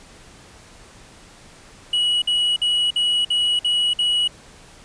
triangle tone bursts, 2922 Hz, F#7, 22 cents flat, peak -15 dBFS, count 7, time 1.93-4.278 s, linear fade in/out 5 ms, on 290 ms, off 53 ms, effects pink hiss -46 dBFS RMS until 4.84 s + resampled to 22050 Hz

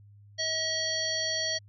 harmonic tone with a mistuned harmonic, 638 Hz, D#5, 43 cents sharp, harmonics 1 / 3 / 5 / 7 / 9, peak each -36 / -35 / -36 / -31 / -35 dBFS, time 0.38-1.59 s, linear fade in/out 20 ms, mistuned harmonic 5, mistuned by +33 cents, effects added 102 Hz sine -51 dBFS peak until 1.68 s

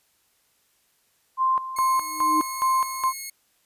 sine tone with tremolo, 1046.5 Hz, C6, in tune, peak -18 dBFS, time 1.37-3.13 s, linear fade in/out 50 ms, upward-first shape square, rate 2.4 Hz, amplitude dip 75%
5% pulse tone, 2177 Hz, C#7, 32 cents flat, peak -22 dBFS, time 1.76-3.3 s, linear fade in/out 5 ms
sine tone with exponential growth, 311.1 Hz, D#4, in tune, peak -21 dBFS, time 1.9-2.41 s, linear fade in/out 5 ms, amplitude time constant 110 ms
effects white hiss -66 dBFS RMS until 3.65 s + resampled to 32000 Hz

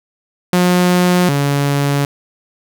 sawtooth tone pair in turn, 179.2 / 141.78 Hz, F3 / C#3, +45 / +39 cents, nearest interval major third, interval 406 cents, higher first, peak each -6 / -9 dBFS, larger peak first, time 0.53-1.29 / 1.29-2.05 s, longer neither, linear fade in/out 2 ms, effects none

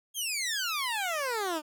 15% pulse exponential sweep, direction down, 3322 to 293.7 Hz, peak -23 dBFS, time 0.14-1.62 s, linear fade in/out 50 ms, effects none

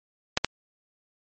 clicks, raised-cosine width 0.2 ms, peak -4 dBFS, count 2, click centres 0.374 / 0.446 s, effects MP3 32 kbps

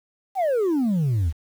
sine exponential sweep, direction down, 810 to 72.7 Hz, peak -16 dBFS, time 0.35-1.33 s, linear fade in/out 50 ms, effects tanh soft clip ceiling -18 dBFS + 8-bit

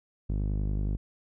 sawtooth tone with low-pass filter, 50.8 Hz, G#1, 38 cents flat, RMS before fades -29 dBFS, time 0.29-0.97 s, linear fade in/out 10 ms, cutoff 260 Hz, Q 0.75, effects none

